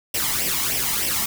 white noise with flanger, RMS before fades -23 dBFS, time 0.14-1.26 s, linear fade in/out 5 ms, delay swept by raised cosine 0.36 to 1.02 ms, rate 3.3 Hz, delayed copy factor +0.65, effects none

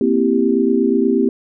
sine chord, C dominant seventh, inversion third, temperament equal, 233.1 / 261.6 / 329.6 / 392 Hz, Bb3 / C4 / E4 / G4, 0 / 0 / 0 / 0 cents, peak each -18 / -17 / -20 / -17 dBFS, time 0.01-1.29 s, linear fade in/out 2 ms, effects none

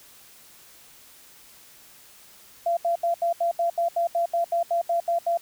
sine tone bursts, 683 Hz, F5, 39 cents flat, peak -20 dBFS, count 15, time 2.66-5.374 s, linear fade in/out 5 ms, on 110 ms, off 76 ms, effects white hiss -51 dBFS RMS until 5.41 s

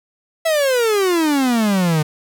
45% pulse exponential sweep, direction down, 666 to 148.8 Hz, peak -14 dBFS, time 0.45-2.03 s, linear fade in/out 10 ms, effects none

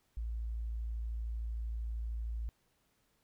sine tone, 56.5 Hz, A1, 47 cents sharp, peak -35 dBFS, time 0.17-2.49 s, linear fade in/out 0 ms, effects pink hiss -75 dBFS RMS until 3.23 s

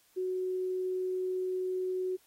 sine tone, 370 Hz, F#4, in tune, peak -30 dBFS, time 0.16-2.17 s, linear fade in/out 20 ms, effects white hiss -66 dBFS RMS until 2.26 s + AAC 48 kbps

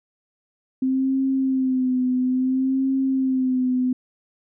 sine tone with vibrato, 260 Hz, C4, 11 cents flat, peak -18 dBFS, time 0.82-3.93 s, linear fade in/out 5 ms, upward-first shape sine, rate 0.59 Hz, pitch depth 47 cents each way, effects none

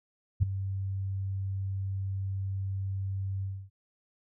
sine tone with ADSR envelope, 96.8 Hz, G2, 21 cents flat, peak -17 dBFS, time 0.4-3.7 s, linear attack 28 ms, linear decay 7 ms, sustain -13 dB, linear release 270 ms, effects none

